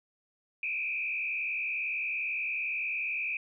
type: tone with frequency modulation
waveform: sine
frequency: 2463 Hz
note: D#7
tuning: 18 cents flat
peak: -30 dBFS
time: 0.63-3.37 s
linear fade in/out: 2 ms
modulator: 68.8 Hz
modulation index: 1.9
effects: none